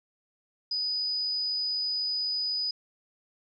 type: tone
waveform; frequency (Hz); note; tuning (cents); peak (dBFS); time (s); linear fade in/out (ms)
sine; 4974; D#8; -1; -27; 0.71-2.71; 5
effects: none